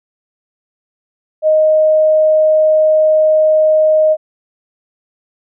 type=tone; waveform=sine; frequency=622.3 Hz; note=D#5; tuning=in tune; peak=-7 dBFS; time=1.42-4.17 s; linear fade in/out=50 ms; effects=none